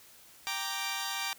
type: chord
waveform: 10% pulse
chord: G minor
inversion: none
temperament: equal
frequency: 784 / 932.3 / 1174.7 Hz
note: G5 / Bb5 / D6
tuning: 0 / 0 / 0 cents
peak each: -29 dBFS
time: 0.47-1.33 s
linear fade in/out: 0 ms
effects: white hiss -56 dBFS RMS until 1.38 s